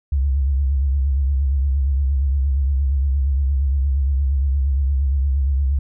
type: tone with vibrato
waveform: sine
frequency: 68.4 Hz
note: C#2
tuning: 23 cents flat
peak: -15 dBFS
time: 0.12-5.79 s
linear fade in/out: 5 ms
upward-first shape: triangle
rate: 8.6 Hz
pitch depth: 110 cents each way
effects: none